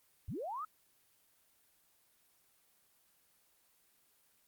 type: linear sweep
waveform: sine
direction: up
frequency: 55 to 1318.5 Hz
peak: -38 dBFS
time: 0.28-0.65 s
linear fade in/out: 5 ms
effects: white hiss -71 dBFS RMS until 4.47 s + Opus 24 kbps